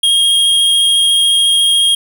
square tone with vibrato, 3250 Hz, G#7, 38 cents flat, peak -9 dBFS, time 0.03-1.95 s, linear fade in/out 5 ms, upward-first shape sine, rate 14 Hz, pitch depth 9 cents each way, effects 7-bit

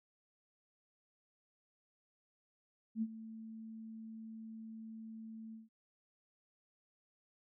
sine tone with ADSR envelope, 222.3 Hz, A3, 18 cents sharp, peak -31 dBFS, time 2.95-5.69 s, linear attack 70 ms, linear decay 49 ms, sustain -15 dB, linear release 160 ms, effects none

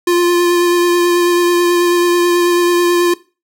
square tone with vibrato, 349.6 Hz, F4, 2 cents sharp, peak -10 dBFS, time 0.07-3.14 s, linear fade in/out 5 ms, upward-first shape triangle, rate 9.2 Hz, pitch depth 16 cents each way, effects noise-tail reverb RT60 0.3 s tail -19 dB re dry

